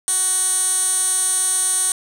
15% pulse tone with band-pass filter, 372.7 Hz, F#4, 13 cents sharp, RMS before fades -19 dBFS, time 0.08-1.92 s, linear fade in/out 0 ms, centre 9000 Hz, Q 6.7, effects none

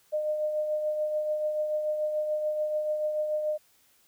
sine tone with tremolo, 609 Hz, D#5, 37 cents flat, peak -24 dBFS, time 0.12-3.58 s, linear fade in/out 20 ms, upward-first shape triangle, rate 6.9 Hz, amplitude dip 45%, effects white hiss -64 dBFS RMS until 4.07 s

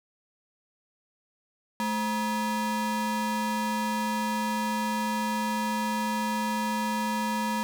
square ring-modulated tone, 370 Hz, F#4, in tune, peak -24 dBFS, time 1.8-7.63 s, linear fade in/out 0 ms, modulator 587 Hz, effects 10-bit

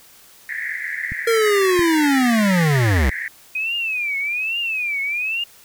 pink band-pass noise, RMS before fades -27 dBFS, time 0.49-3.28 s, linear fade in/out 2 ms, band 1700 to 2100 Hz, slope 96 dB/octave
clicks, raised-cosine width 5 ms, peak -17 dBFS, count 2, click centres 1.12 / 1.793 s
square linear sweep, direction down, 466.2 to 58.9 Hz, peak -15 dBFS, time 1.27-3.1 s, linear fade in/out 5 ms
sine tone with vibrato, 2489 Hz, D#7, in tune, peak -20 dBFS, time 3.55-5.44 s, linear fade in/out 5 ms, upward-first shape triangle, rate 1.2 Hz, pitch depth 230 cents each way
effects white hiss -48 dBFS RMS until 5.64 s

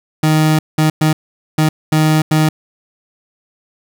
30% pulse tone bursts at uneven times, 155.56 Hz, D#3, in tune, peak -7 dBFS, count 6, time 0.23-0.59 / 0.78-0.9 / 1.01-1.13 / 1.58-1.69 / 1.92-2.22 / 2.31-2.49 s, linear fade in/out 5 ms, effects none

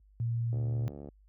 sine tone, 116.54 Hz, A#2, in tune, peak -28 dBFS, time 0.2-0.88 s, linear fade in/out 0 ms
click train, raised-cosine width 2 ms, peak -31 dBFS, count 41, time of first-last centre 0.53-1.087 s, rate 71.8 Hz
effects added 50 Hz sine -53 dBFS peak until 1.28 s + high-pass 60 Hz 12 dB/octave

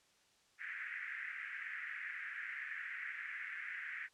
white band-pass noise, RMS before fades -45 dBFS, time 0.58-4.09 s, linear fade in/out 50 ms, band 1600 to 2100 Hz, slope 48 dB/octave, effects white hiss -71 dBFS RMS until 4.13 s + low-pass 7000 Hz 12 dB/octave

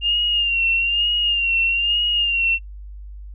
sine tone with vibrato, 2794 Hz, F7, in tune, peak -16 dBFS, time 0.01-2.59 s, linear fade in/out 50 ms, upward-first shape sine, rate 1.1 Hz, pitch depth 54 cents each way, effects noise-tail reverb RT60 0.1 s tail -17 dB re dry + added 50 Hz sine -33 dBFS peak until 3.34 s

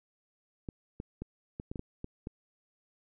clicks, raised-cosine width 3 ms, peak -25 dBFS, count 9, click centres 0.688 / 1.001 / 1.22 / 1.599 / 1.715 / 1.758 / 1.794 / 2.044 / 2.271 s, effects none

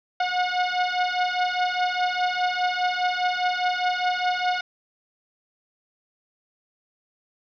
sawtooth beating tone pair, 723 / 727.9 Hz, F#5 / F#5, -40 / -29 cents, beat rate 4.9 Hz, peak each -21 dBFS, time 0.2-4.61 s, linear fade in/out 5 ms, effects resampled to 11025 Hz + 8-bit

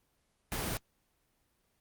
pink noise, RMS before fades -35 dBFS, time 0.52-0.77 s, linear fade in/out 0 ms, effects pink hiss -75 dBFS RMS until 1.8 s + Opus 24 kbps

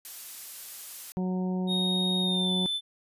blue noise, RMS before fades -40 dBFS, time 0.05-1.12 s, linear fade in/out 0 ms
harmonic tone, 184.1 Hz, F#3, 8 cents flat, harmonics 1 / 2 / 3 / 4 / 5, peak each -27 / -36 / -43 / -43 / -46 dBFS, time 1.17-2.66 s, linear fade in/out 0 ms
triangle tone with pitch glide, 3729 to 3520 Hz, A#7 to A7, 0 to 0 cents, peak -26 dBFS, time 1.67-2.81 s, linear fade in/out 50 ms, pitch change -100 cents, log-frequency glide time 2.21-2.51 s
effects resampled to 32000 Hz

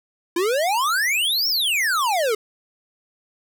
square exponential two-way sweep, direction up then down, 329.6 to 5588 to 411.6 Hz, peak -19 dBFS, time 0.36-2.35 s, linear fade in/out 5 ms, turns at 1.48 s, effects none

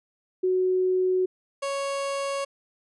sine / 30% pulse tone pair in turn, 370 / 554.4 Hz, F#4 / C#5, 0 / 0 cents, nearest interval perfect fifth, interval 700 cents, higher second, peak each -20 / -24 dBFS, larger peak first, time 0.43-1.26 / 1.62-2.45 s, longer neither, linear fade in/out 10 ms, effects resampled to 24000 Hz

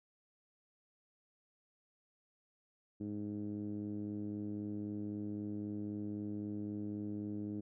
10% pulse tone with low-pass filter, 103.83 Hz, G#2, in tune, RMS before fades -41 dBFS, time 3-7.61 s, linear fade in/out 10 ms, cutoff 280 Hz, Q 3.1, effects none

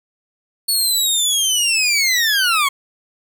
20% pulse linear sweep, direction down, 4435 to 1073 Hz, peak -9 dBFS, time 0.68-2.69 s, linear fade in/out 10 ms, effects 7-bit

